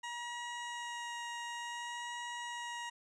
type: tone with vibrato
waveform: 20% pulse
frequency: 952 Hz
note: A#5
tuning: 36 cents sharp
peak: -35 dBFS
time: 0.03-2.9 s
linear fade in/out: 10 ms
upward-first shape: sine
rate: 0.56 Hz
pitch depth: 10 cents each way
effects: resampled to 22050 Hz + 12-bit